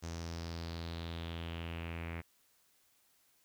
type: tone with low-pass filter sweep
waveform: sawtooth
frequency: 83.6 Hz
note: E2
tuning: 25 cents sharp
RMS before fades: -42 dBFS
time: 0.02-2.22 s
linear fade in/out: 20 ms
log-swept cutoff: 6300 to 2200 Hz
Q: 4
effects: white hiss -71 dBFS RMS until 3.44 s